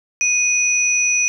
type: tone pair together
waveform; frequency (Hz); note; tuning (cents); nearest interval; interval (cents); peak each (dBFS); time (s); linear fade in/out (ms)
sine; 2485 / 5910; D#7 / F#8; -3 / -3; octave + minor third; 1500; -17 / -17; 0.21-1.28; 0
effects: none